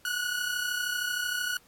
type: tone pair together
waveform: sawtooth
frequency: 1448 / 1481 Hz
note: F#6 / F#6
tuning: -38 / +1 cents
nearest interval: unison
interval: 39 cents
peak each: -28 dBFS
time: 0.05-1.57 s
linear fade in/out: 2 ms
effects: pink hiss -61 dBFS RMS until 1.67 s + AAC 64 kbps